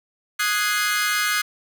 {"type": "chord", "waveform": "sawtooth", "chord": "Ab dominant seventh", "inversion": "second", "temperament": "equal with one note detuned", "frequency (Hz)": [1244.5, 1475.7, 1661.2, 2093], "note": ["Eb6", "Gb6", "Ab6", "C7"], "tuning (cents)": [0, -5, 0, 0], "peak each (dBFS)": -22, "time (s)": [0.39, 1.42], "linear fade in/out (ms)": 10, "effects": []}